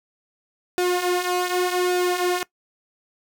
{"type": "tone with flanger", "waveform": "sawtooth", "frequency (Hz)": 359.6, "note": "F#4", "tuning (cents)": -49, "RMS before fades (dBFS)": -22, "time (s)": [0.78, 2.43], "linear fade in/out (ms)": 0, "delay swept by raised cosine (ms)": [0.96, 6.16], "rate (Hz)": 0.86, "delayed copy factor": -0.6, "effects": ["noise-tail reverb RT60 0.1 s tail -21 dB re dry"]}